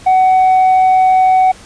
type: tone with tanh clipping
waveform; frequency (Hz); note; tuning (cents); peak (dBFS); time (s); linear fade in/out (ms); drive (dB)
sine; 749; F#5; +21; -7; 0.06-1.52; 10; 2
effects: pink hiss -38 dBFS RMS until 1.65 s + resampled to 22050 Hz